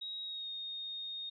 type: tone with pitch glide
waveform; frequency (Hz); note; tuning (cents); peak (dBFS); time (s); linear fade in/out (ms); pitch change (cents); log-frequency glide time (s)
sine; 3802 to 3702; A#7 to A#7; +33 to -13; -39; 0.01-1.3; 10; -46; 0.23-0.49
effects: none